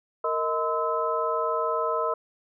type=tone cluster; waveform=sine; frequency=462.3 / 629 / 1024 / 1299 Hz; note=A#4 / D#5 / C6 / E6; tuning=-14 / +19 / -38 / -26 cents; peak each=-29 dBFS; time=0.24-2.14 s; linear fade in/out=5 ms; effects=none